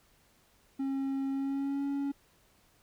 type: tone with pitch glide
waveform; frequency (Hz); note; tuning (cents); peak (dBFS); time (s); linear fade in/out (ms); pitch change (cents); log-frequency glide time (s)
triangle; 271.1 to 279.9; C#4 to C#4; -38 to +17; -28; 0.79-2.12; 10; +55; 1.3-1.84
effects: pink hiss -66 dBFS RMS until 2.82 s